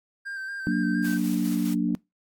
triangle tone with vibrato, 1577 Hz, G6, 10 cents sharp, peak -30 dBFS, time 0.25-1.18 s, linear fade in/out 20 ms, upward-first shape square, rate 4.3 Hz, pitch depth 26 cents each way
sine chord, Gb augmented, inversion none, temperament equal with one note detuned, 183.72 / 233.1 / 293.7 Hz, Gb3 / Bb3 / D4, -12 / 0 / 0 cents, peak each -26 dBFS, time 0.67-1.95 s, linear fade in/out 0 ms
white noise with tremolo, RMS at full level -40 dBFS, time 1.04-1.74 s, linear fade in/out 5 ms, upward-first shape square, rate 4.9 Hz, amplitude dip 35%
effects noise-tail reverb RT60 0.2 s tail -23 dB re dry + AAC 64 kbps

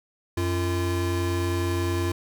square tone pair together, 91.14 / 344.1 Hz, F#2 / F4, -26 / -26 cents, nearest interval octave + major seventh, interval 2300 cents, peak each -26 / -28 dBFS, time 0.37-2.12 s, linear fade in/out 5 ms, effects none

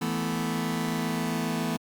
sawtooth chord, E suspended fourth, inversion none, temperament just, 164.81 / 219.8 / 247.2 Hz, E3 / A3 / B3, 0 / -2 / +2 cents, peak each -27 dBFS, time 0.01-1.77 s, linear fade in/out 10 ms, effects Opus 48 kbps

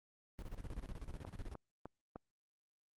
brown noise with tremolo, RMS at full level -44 dBFS, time 0.39-1.54 s, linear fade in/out 0 ms, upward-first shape square, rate 16 Hz, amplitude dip 75%
click train, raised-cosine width 1 ms, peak -32 dBFS, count 4, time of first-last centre 1.25-2.159 s, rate 3.3 Hz
effects Opus 24 kbps

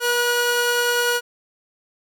sawtooth tone pair together, 481.3 / 1454 Hz, B4 / F#6, -45 / -31 cents, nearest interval octave + perfect fifth, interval 1914 cents, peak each -17 dBFS, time 0-1.21 s, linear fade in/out 50 ms, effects none

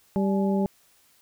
harmonic tone with a mistuned harmonic, 196 Hz, G3, in tune, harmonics 1 / 2 / 3 / 4, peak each -22 / -28 / -32 / -34 dBFS, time 0.16-0.66 s, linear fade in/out 0 ms, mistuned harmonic 4, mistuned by +130 cents, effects white hiss -61 dBFS RMS until 1.21 s

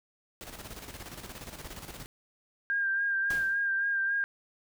pink noise with tremolo, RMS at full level -42 dBFS, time 0.41-2.06 s, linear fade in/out 0 ms, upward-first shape square, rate 17 Hz, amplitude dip 55%
sine tone with vibrato, 1600 Hz, G6, 35 cents sharp, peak -26 dBFS, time 2.7-4.24 s, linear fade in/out 0 ms, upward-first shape sine, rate 3.6 Hz, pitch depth 29 cents each way
pink noise with exponential decay, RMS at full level -37 dBFS, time 3.3-3.69 s, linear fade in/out 5 ms, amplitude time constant 83 ms
effects none

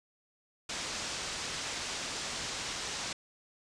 white low-pass noise, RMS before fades -38 dBFS, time 0.69-3.13 s, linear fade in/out 5 ms, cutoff 7000 Hz, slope 24 dB/octave, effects resampled to 22050 Hz

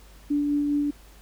sine tone with tremolo, 290.3 Hz, D4, 20 cents flat, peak -20 dBFS, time 0.3-0.91 s, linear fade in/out 10 ms, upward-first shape sine, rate 4.9 Hz, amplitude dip 25%, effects added 50 Hz sine -48 dBFS peak until 1.21 s + pink hiss -54 dBFS RMS until 1.21 s

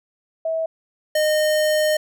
sine / square tone pair in turn, 648 / 613.3 Hz, E5 / D#5, -30 / -25 cents, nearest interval minor second, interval 95 cents, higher first, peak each -20 / -17 dBFS, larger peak second, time 0.45-0.66 / 1.15-1.97 s, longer second, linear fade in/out 5 ms, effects none

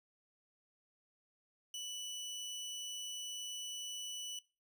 25% pulse tone, 2967 Hz, F#7, 4 cents sharp, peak -38 dBFS, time 1.74-4.39 s, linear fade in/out 2 ms, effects noise-tail reverb RT60 0.3 s tail -20 dB re dry

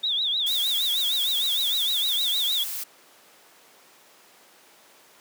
sine tone with vibrato, 3583 Hz, A7, 31 cents sharp, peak -22 dBFS, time 0.03-2.64 s, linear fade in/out 10 ms, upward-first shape triangle, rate 6.5 Hz, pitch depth 180 cents each way
blue noise, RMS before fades -32 dBFS, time 0.46-2.84 s, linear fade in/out 10 ms
effects pink hiss -53 dBFS RMS until 5.2 s + high-pass 400 Hz 12 dB/octave

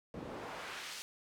pink noise with band-pass filter sweep, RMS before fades -45 dBFS, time 0.14-1.02 s, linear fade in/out 0 ms, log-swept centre 250 to 5200 Hz, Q 0.78, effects none

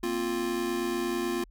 square chord, Bb suspended second, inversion none, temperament just, 233.1 / 262.2 / 349.6 Hz, Bb3 / C4 / F4, 0 / +4 / +2 cents, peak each -36 / -36 / -30 dBFS, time 0.03-1.44 s, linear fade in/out 5 ms, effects added 41 Hz sine -51 dBFS peak until 1.5 s

